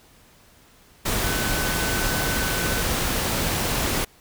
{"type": "tone in noise", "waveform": "sine", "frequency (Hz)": 1511, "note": "F#6", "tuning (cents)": 36, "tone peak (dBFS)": -30, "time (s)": [1.23, 2.82], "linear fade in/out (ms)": 10, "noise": "pink", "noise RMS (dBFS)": -24, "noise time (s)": [1.05, 4.05], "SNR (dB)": -9, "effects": ["pink hiss -54 dBFS RMS until 4.2 s"]}